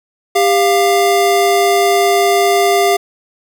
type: tone pair together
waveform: square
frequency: 398.2 / 698.8 Hz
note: G4 / F5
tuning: +27 / +1 cents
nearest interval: minor seventh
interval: 974 cents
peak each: -13 dBFS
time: 0.35-2.97 s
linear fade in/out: 10 ms
effects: none